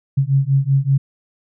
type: beating tone pair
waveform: sine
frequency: 134.4 / 139.6 Hz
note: C3 / C#3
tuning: +47 / +13 cents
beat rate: 5.2 Hz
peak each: -16 dBFS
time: 0.17-0.98 s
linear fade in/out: 10 ms
effects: none